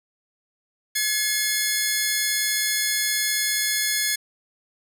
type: tone pair together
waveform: 10% pulse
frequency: 1700.2 / 2145 Hz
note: G#6 / C7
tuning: +40 / +42 cents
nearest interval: major third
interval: 402 cents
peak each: -15 dBFS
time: 0.95-4.16 s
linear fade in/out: 10 ms
effects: none